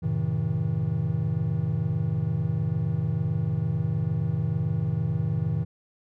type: chord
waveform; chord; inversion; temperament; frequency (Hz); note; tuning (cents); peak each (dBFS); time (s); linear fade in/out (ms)
triangle; F# diminished seventh; none; just; 92.5 / 111 / 133.2 / 159.84; F#2 / A2 / C3 / Eb3; 0 / +16 / +31 / +47; -31 / -27 / -28 / -25; 0.02-5.65; 20
effects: none

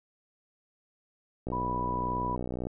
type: click train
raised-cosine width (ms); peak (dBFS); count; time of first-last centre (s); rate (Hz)
2; -21; 75; 1.47-2.669; 61.7
type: tone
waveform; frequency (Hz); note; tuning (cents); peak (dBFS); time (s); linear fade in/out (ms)
sine; 986; B5; -3; -30; 1.52-2.36; 10
effects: none

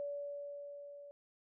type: tone with level ramp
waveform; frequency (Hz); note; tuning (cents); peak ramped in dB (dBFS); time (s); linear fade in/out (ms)
sine; 573; D5; -43; -37 to -50; 0-1.11; 0
effects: none

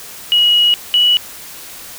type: tone pair in turn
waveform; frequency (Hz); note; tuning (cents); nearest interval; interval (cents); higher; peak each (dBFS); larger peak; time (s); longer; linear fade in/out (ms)
sine; 2905 / 2937; F#7 / F#7; -32 / -13; unison; 19; second; -8; neither; 0.32-0.74 / 0.94-1.17; first; 0
effects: white hiss -33 dBFS RMS until 1.98 s

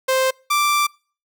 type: tone pair in turn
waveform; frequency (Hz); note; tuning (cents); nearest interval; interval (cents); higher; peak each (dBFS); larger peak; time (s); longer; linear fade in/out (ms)
sawtooth; 523.3 / 1174.8; C5 / D6; 0 / 0; octave + major second; 1400; second; -12; neither; 0.08-0.31 / 0.5-0.87; second; 10
effects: noise-tail reverb RT60 0.4 s tail -26 dB re dry

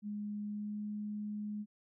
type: tone with pitch glide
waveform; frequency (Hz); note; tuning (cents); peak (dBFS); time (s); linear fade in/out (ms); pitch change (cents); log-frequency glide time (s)
sine; 207.7 to 209.3; G#3 to G#3; 0 to +14; -37; 0.02-1.66; 50; +14; 0.44-0.78
effects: none

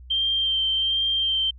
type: tone with vibrato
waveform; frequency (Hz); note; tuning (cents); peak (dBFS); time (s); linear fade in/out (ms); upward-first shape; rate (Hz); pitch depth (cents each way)
sine; 3151; G7; +8; -20; 0.1-1.51; 10; sine; 1.3; 15
effects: added 62 Hz sine -41 dBFS peak until 1.58 s

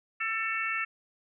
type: harmonic tone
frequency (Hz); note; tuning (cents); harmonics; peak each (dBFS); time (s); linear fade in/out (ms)
445.7; A4; +22; 3 / 4 / 5 / 6; -34 / -34 / -34 / -34; 0.2-0.85; 10
effects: none

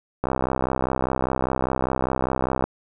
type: click train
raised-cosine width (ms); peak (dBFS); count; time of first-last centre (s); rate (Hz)
1; -8; 157; 0.24-2.64; 65
effects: none

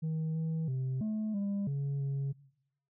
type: tone with pitch steps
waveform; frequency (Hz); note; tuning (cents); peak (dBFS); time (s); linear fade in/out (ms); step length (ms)
sine; 158.8 / 161 / 130.6 / 215.7 / 200.4 / 140.1 / 138.1; D#3 / E3 / C3 / A3 / G3 / C#3 / C#3; +36 / -41 / -3 / -34 / +38 / +19 / -6; -28; 0.02-2.33; 20; 330
effects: noise-tail reverb RT60 0.8 s tail -22 dB re dry + tanh soft clip ceiling -30 dBFS

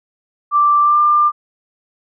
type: tone with pitch glide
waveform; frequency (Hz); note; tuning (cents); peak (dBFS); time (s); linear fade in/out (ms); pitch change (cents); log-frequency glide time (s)
sine; 1174.7 to 1193.9; D6 to D6; 0 to +28; -9; 0.51-1.32; 50; +28; 0.82-0.99
effects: none

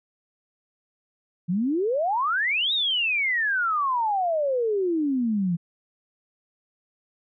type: exponential two-way sweep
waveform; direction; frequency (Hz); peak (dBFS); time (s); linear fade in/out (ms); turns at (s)
sine; up then down; 164.81 to 3836 to 164.81; -21; 1.48-5.57; 20; 2.73
effects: none

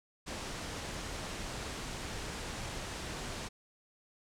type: low-pass noise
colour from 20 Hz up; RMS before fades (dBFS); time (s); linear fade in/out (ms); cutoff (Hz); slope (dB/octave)
pink; -41; 0.26-3.49; 20; 8700; 24
effects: none

